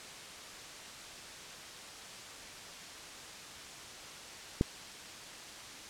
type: click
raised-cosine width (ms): 3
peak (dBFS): -13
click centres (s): 4.611
effects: white hiss -47 dBFS RMS until 5.89 s + low-pass 7000 Hz 12 dB/octave